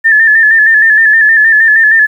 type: tone with vibrato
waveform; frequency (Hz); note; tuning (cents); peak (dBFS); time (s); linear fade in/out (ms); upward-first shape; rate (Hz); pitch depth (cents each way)
sine; 1760; A6; 0; -3; 0.04-2.07; 20; square; 6.4; 43
effects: 7-bit